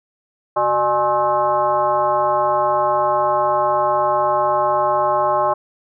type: tone with frequency modulation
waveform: sine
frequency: 836 Hz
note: G#5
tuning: 11 cents sharp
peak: -14 dBFS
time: 0.56-5.54 s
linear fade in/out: 10 ms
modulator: 232 Hz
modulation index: 1.5
effects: none